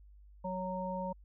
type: harmonic tone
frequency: 185 Hz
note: F#3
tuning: in tune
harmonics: 1 / 3 / 5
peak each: -39 / -39 / -39 dBFS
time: 0.44-1.13 s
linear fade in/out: 10 ms
effects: added 50 Hz sine -54 dBFS peak until 1.24 s